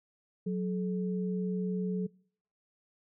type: tone pair together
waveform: sine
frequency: 183.69 / 430 Hz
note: F#3 / A4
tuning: -12 / -40 cents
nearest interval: octave + minor third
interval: 1472 cents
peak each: -30 / -37 dBFS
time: 0.46-2.07 s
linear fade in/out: 10 ms
effects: noise-tail reverb RT60 0.6 s tail -25 dB re dry

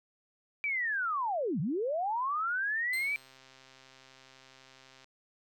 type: linear two-way sweep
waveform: sine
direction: down then up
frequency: 2349 to 133.8 to 2349 Hz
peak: -29 dBFS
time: 0.64-3.16 s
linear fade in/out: 0 ms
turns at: 1.6 s
type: tone with exponential decay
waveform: 20% pulse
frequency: 4183 Hz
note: C8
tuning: 1 cent flat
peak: -31 dBFS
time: 2.93-3.38 s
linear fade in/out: 5 ms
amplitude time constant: 97 ms
type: click train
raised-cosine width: 0.2 ms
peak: -38 dBFS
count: 280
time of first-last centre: 2.93-5.044 s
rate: 132 Hz
effects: none

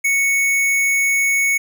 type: tone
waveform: square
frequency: 2217 Hz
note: C#7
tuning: in tune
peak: -15 dBFS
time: 0.04-1.58 s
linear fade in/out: 10 ms
effects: none

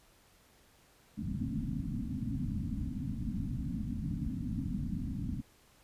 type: low-pass noise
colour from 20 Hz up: white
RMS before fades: -36 dBFS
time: 1.17-5.42 s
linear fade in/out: 20 ms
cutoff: 280 Hz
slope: 96 dB/octave
effects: pink hiss -64 dBFS RMS until 5.83 s + resampled to 32000 Hz

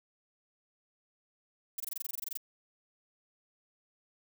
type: noise bursts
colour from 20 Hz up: violet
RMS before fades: -36 dBFS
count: 14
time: 1.78-2.374 s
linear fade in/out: 5 ms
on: 22 ms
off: 22 ms
effects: none

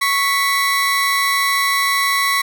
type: tone pair together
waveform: 30% pulse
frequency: 1109 / 1976 Hz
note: C#6 / B6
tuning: 0 / 0 cents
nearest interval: minor seventh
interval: 1000 cents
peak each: -15 dBFS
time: 0.01-2.42 s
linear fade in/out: 10 ms
effects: none

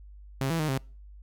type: tone with pitch steps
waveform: sawtooth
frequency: 134.9 / 165.1 / 154.2 / 133.6 Hz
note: C#3 / E3 / D#3 / C3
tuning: -47 / +3 / -15 / +36 cents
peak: -22 dBFS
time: 0.41-0.778 s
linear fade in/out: 2 ms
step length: 92 ms
effects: noise-tail reverb RT60 0.4 s tail -26 dB re dry + added 50 Hz sine -45 dBFS peak until 1.22 s

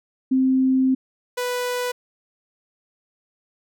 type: tone pair in turn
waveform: sine / sawtooth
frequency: 261.6 / 493.8 Hz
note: C4 / B4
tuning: 0 / 0 cents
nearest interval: major seventh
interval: 1100 cents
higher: second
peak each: -15 / -19 dBFS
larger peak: first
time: 0.31-0.95 / 1.37-1.92 s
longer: first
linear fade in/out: 10 ms
effects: none

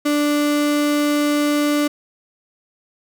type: tone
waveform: 35% pulse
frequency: 293.7 Hz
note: D4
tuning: in tune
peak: -14 dBFS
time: 0.05-1.88 s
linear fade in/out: 10 ms
effects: none

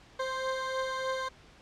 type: beating tone pair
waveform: 20% pulse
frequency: 523.3 / 526.6 Hz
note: C5 / C5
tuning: 0 / +11 cents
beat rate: 3.3 Hz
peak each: -27 / -33 dBFS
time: 0.19-1.29 s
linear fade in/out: 10 ms
effects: pink hiss -56 dBFS RMS until 1.61 s + low-pass 5000 Hz 12 dB/octave

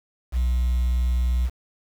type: tone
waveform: sine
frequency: 61.5 Hz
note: B1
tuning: 7 cents flat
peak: -16 dBFS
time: 0.32-1.5 s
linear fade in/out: 50 ms
effects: tanh soft clip ceiling -18 dBFS + 7-bit

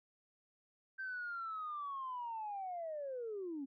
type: linear sweep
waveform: sine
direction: down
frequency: 1568 to 261.6 Hz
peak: -39 dBFS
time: 0.98-3.66 s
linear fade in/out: 20 ms
effects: tanh soft clip ceiling -35 dBFS

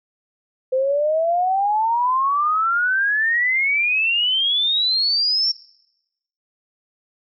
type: exponential sweep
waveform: sine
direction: up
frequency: 511 to 5520 Hz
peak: -16 dBFS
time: 0.72-5.52 s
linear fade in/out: 10 ms
effects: noise-tail reverb RT60 0.9 s tail -22 dB re dry

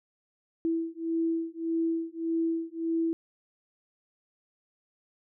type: beating tone pair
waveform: sine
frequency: 328.4 / 330.1 Hz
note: E4 / E4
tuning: -6 / +2 cents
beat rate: 1.7 Hz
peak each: -30 dBFS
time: 0.65-3.13 s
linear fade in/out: 0 ms
effects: none

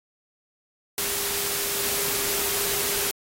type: tone in noise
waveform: sine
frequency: 403.1 Hz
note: G4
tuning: 48 cents sharp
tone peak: -35 dBFS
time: 0.98-3.11 s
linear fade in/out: 0 ms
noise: white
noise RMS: -26 dBFS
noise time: 0.98-3.11 s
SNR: -12 dB
effects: AAC 48 kbps

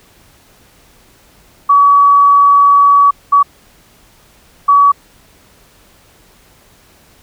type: tone bursts at uneven times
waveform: sine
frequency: 1136 Hz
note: C#6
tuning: 42 cents sharp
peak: -4 dBFS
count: 3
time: 1.69-3.11 / 3.32-3.43 / 4.68-4.92 s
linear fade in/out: 10 ms
effects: pink hiss -47 dBFS RMS until 7.22 s

